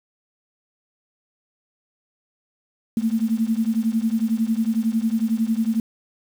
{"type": "beating tone pair", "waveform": "sine", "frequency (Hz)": [220, 231], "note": ["A3", "A#3"], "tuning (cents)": [0, -16], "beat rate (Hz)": 11, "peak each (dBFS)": [-21, -22], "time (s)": [2.97, 5.8], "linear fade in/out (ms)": 2, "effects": ["7-bit"]}